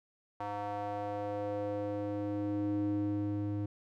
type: tone with band-pass filter sweep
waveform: square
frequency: 102.7 Hz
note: G#2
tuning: 19 cents flat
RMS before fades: -35 dBFS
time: 0.4-3.66 s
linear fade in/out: 5 ms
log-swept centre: 850 to 220 Hz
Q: 2.8
effects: none